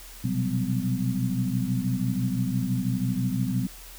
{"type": "tone cluster", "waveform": "sine", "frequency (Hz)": [121.5, 127.5, 182.3, 195.2, 253.8], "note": ["B2", "C3", "F#3", "G3", "B3"], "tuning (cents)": [-28, -44, -25, -7, 47], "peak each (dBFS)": -30, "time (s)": [0.24, 3.67], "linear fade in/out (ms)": 5, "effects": ["added 41 Hz sine -45 dBFS peak until 3.98 s", "white hiss -46 dBFS RMS until 3.98 s"]}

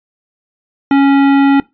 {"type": "tone with hard clipping", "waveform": "sine", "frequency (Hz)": 277.2, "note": "C#4", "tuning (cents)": 0, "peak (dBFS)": -8, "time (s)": [0.91, 1.6], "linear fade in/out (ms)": 2, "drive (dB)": 15, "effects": ["noise-tail reverb RT60 0.2 s tail -20 dB re dry", "resampled to 11025 Hz"]}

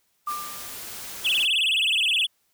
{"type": "noise", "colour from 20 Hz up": "white", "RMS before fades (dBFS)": -37, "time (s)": [0.26, 1.48], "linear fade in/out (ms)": 50}
{"type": "tone with exponential decay", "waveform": "sine", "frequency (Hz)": 1190, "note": "D6", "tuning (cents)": 22, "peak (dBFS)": -24, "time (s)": [0.27, 0.87], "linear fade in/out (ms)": 5, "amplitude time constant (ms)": 130}
{"type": "tone with vibrato", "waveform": "triangle", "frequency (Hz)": 2974, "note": "F#7", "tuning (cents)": 8, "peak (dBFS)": -18, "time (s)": [1.24, 2.27], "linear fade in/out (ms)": 20, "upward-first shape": "sine", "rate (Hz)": 19, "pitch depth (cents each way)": 270}
{"effects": ["white hiss -69 dBFS RMS until 2.53 s"]}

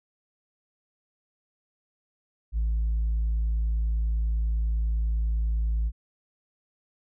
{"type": "tone with tanh clipping", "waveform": "triangle", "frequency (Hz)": 55, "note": "A1", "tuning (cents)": 0, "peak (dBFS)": -23, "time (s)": [2.52, 5.92], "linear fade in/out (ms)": 50, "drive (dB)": 6, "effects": []}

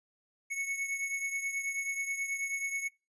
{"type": "beating tone pair", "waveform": "square", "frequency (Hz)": [2206, 2215.3], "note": ["C#7", "C#7"], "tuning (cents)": [-9, -2], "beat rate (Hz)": 9.3, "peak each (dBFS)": [-34, -40], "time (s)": [0.5, 2.89], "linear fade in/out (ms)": 20, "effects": ["noise-tail reverb RT60 0.3 s tail -26 dB re dry", "resampled to 24000 Hz"]}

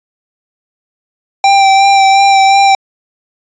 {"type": "tone with vibrato", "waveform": "square", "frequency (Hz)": 784, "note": "G5", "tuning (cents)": 0, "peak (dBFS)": -5, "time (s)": [1.44, 2.75], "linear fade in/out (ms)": 2, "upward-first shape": "sine", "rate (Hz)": 2.8, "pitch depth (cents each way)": 20, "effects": ["resampled to 16000 Hz"]}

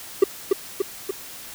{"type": "tone with echo", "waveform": "triangle", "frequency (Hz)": 390, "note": "G4", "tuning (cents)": -9, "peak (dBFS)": -7, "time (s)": [0.22, 0.24], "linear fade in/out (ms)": 5, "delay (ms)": 290, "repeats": 3, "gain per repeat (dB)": -4, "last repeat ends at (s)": 1.11, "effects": ["white hiss -39 dBFS RMS until 1.54 s"]}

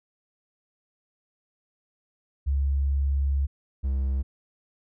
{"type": "tone pair in turn", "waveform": ["sine", "triangle"], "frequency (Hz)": [69.3, 66.9], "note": ["C#2", "C2"], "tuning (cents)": [0, 39], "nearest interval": "minor second", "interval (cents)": 61, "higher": "first", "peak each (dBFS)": -21, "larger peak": "neither", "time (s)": [[2.46, 3.47], [3.83, 4.23]], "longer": "first", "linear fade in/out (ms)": 20, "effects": []}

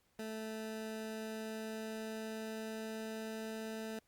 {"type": "tone with pitch glide", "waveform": "20% pulse", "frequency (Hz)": [219.4, 220.7], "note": ["A3", "A3"], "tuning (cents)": [-5, 5], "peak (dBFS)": -36, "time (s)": [0.19, 3.99], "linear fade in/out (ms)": 2, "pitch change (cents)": 10, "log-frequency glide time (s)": [1.09, 3.61], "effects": ["pink hiss -75 dBFS RMS until 4.07 s", "Opus 48 kbps"]}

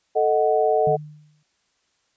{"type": "chord", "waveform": "sine", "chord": "D# diminished", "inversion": "second", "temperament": "equal", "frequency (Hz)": [440, 622.3, 740], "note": ["A4", "D#5", "F#5"], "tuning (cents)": [0, 0, 0], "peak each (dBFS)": [-20, -21, -21], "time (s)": [0.15, 0.97], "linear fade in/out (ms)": 20}
{"type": "tone with exponential decay", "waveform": "sine", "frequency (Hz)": 150.8, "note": "D3", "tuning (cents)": 46, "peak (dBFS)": -23, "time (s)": [0.87, 1.43], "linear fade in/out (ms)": 2, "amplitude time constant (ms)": 120}
{"effects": ["white hiss -68 dBFS RMS until 2.16 s", "resampled to 16000 Hz"]}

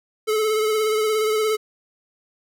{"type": "tone with vibrato", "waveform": "square", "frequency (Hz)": 432.4, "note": "A4", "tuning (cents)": -30, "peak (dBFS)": -19, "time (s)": [0.27, 1.57], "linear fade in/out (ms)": 20, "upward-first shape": "triangle", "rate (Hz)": 17, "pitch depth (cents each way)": 38, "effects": []}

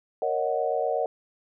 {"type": "chord", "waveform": "sine", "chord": "D# minor seventh", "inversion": "second", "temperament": "equal", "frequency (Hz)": [466.2, 554.4, 622.3, 740], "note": ["A#4", "C#5", "D#5", "F#5"], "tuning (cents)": [0, 0, 0, 0], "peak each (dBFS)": -29, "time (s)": [0.22, 1.06], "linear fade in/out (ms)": 2, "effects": []}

